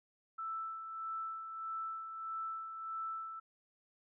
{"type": "tone with tremolo", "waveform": "sine", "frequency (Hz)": 1322, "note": "E6", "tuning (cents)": 5, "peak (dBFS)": -37, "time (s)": [0.38, 3.4], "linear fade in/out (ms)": 10, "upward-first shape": "sine", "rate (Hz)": 1.6, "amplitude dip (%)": 50, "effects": []}